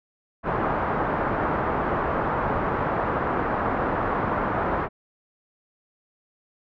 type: low-pass noise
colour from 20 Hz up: white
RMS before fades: -25 dBFS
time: 0.43-4.89 s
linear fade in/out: 50 ms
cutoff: 1300 Hz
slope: 24 dB/octave
effects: none